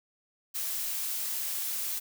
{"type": "noise", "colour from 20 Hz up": "blue", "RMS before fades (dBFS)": -33, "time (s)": [0.54, 2], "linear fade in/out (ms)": 20, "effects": []}